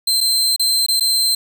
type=tone with dropouts; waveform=sawtooth; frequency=4117 Hz; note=C8; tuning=29 cents flat; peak=-11 dBFS; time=0.07-1.35 s; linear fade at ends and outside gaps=5 ms; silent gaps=0.206-0.21 / 0.563-0.595 / 0.864-0.884 / 0.998-1.007 s; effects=8-bit